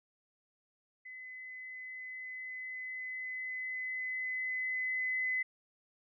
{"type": "tone with level ramp", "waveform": "sine", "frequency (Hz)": 2024, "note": "B6", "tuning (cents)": 42, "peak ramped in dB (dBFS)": [-45, -30], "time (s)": [1.05, 5.43], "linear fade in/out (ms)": 10, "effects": []}